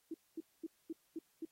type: tone bursts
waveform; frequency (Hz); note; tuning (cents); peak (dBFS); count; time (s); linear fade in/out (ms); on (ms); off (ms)
sine; 325.3; E4; -23; -39; 6; 0.11-1.452; 5; 32; 230
effects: white hiss -75 dBFS RMS until 1.51 s + AAC 48 kbps